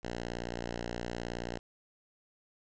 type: tone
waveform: 5% pulse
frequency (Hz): 59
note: A#1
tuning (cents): +22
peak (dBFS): -25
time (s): 0.03-1.59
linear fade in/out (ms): 10
effects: resampled to 16000 Hz + 10-bit